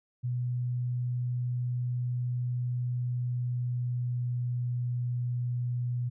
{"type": "tone with pitch glide", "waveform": "sine", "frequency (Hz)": [123.3, 122.45], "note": ["B2", "B2"], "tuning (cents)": [-2, -14], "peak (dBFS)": -28, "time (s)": [0.23, 6.1], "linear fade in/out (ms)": 20, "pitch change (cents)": -12, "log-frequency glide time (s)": [2.92, 4.88], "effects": []}